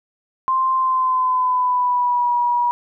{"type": "tone with pitch glide", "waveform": "sine", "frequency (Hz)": [1046.5, 965.2], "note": ["C6", "B5"], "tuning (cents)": [0, -40], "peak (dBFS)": -15, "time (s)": [0.48, 2.71], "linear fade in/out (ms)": 0, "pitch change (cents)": -140, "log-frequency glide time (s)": [0.75, 2.33], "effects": []}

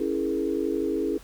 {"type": "chord", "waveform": "sine", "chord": "A# half-diminished seventh", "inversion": "first", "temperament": "equal", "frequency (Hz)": [277.2, 329.6, 415.3, 466.2], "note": ["C#4", "E4", "G#4", "A#4"], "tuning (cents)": [0, 0, 0, 0], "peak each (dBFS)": [-30, -28, -28, -33], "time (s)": [0, 1.18], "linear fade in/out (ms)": 5, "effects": ["added 50 Hz sine -48 dBFS peak until 1.23 s", "pink hiss -51 dBFS RMS until 1.23 s"]}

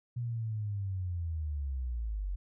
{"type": "linear sweep", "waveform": "sine", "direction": "down", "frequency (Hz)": [122, 44.65], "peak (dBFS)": -32, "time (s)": [0.16, 2.36], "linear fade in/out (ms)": 10, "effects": []}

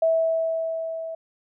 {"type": "tone with level ramp", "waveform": "sine", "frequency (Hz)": 652, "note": "E5", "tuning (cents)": -19, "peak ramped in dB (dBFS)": [-16, -30], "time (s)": [0.02, 1.15], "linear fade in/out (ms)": 5, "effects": []}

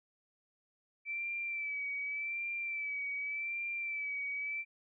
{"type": "tone with vibrato", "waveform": "sine", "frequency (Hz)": 2318, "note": "D7", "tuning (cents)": -23, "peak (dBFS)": -35, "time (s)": [1.05, 4.65], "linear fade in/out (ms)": 50, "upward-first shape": "sine", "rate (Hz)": 0.86, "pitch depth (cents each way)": 44, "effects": []}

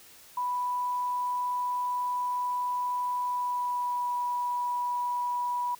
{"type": "tone with pitch glide", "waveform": "sine", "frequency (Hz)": [987.8, 977.6], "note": ["B5", "B5"], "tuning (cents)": [0, -18], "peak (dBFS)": -27, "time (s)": [0.37, 5.75], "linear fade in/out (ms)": 5, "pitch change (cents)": -18, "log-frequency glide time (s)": [3.24, 4.14], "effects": ["white hiss -53 dBFS RMS until 5.79 s"]}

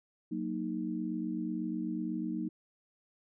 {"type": "chord", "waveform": "sine", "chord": "D# minor", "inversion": "first", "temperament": "equal", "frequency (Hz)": [185, 233.1, 311.1], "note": ["F#3", "A#3", "D#4"], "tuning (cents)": [0, 0, 0], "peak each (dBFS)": [-38, -37, -36], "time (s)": [0.31, 2.49], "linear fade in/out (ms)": 10, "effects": []}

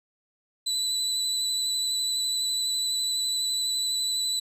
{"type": "tone with vibrato", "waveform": "30% pulse", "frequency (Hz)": 3982, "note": "B7", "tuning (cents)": 14, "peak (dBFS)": -22, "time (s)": [0.66, 4.4], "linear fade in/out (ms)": 10, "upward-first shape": "square", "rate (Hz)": 12, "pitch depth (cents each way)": 15, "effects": ["resampled to 32000 Hz"]}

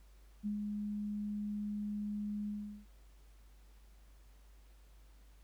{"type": "tone with ADSR envelope", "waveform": "sine", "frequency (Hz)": 207.7, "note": "G#3", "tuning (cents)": 0, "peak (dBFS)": -33, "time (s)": [0.43, 2.86], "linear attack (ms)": 33, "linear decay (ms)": 110, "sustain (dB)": -3, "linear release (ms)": 380, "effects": ["added 50 Hz sine -57 dBFS peak until 5.43 s", "pink hiss -70 dBFS RMS until 5.43 s"]}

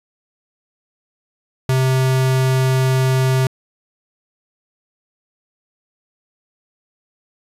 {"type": "tone", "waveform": "square", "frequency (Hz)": 130.81, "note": "C3", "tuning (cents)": 0, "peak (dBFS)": -14, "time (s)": [1.69, 3.47], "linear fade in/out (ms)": 2, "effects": ["resampled to 32000 Hz"]}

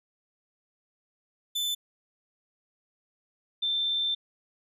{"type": "tone pair in turn", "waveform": ["40% pulse", "sine"], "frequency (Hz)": [3520, 3561], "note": ["A7", "A7"], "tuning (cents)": [0, 20], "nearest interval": "unison", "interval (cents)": 20, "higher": "second", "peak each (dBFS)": [-26, -25], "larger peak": "second", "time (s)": [[1.55, 1.75], [3.62, 4.15]], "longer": "second", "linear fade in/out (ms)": 10, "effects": []}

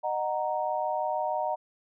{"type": "chord", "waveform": "sine", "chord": "D# minor", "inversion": "none", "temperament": "equal with one note detuned", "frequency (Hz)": [613.7, 740, 932.3], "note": ["D#5", "F#5", "A#5"], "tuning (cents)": [-24, 0, 0], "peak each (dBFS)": -31, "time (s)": [0.03, 1.56], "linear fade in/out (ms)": 20, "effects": []}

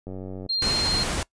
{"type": "click train", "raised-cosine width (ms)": 2, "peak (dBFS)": -23, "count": 38, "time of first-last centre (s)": [0.07, 0.463], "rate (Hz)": 94.2}
{"type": "tone", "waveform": "sine", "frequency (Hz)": 4196, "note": "C8", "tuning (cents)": 4, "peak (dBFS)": -22, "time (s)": [0.49, 1.04], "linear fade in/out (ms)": 10}
{"type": "noise", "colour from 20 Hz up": "pink", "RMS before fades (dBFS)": -27, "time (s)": [0.62, 1.23], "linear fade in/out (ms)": 2}
{"effects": ["noise-tail reverb RT60 0.1 s tail -22 dB re dry", "resampled to 22050 Hz"]}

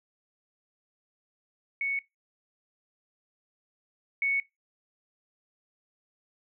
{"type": "tone pair in turn", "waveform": "sine", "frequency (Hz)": [2217, 2217], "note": ["C#7", "C#7"], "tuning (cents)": [0, 0], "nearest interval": "unison", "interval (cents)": 0, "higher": "neither", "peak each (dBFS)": [-27, -24], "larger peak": "second", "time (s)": [[1.81, 1.99], [4.22, 4.4]], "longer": "neither", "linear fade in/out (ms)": 2, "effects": ["noise-tail reverb RT60 0.2 s tail -22 dB re dry"]}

